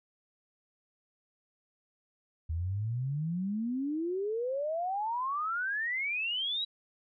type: exponential sweep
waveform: sine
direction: up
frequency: 77.8 to 3927 Hz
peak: -30 dBFS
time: 2.49-6.65 s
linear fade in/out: 10 ms
effects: none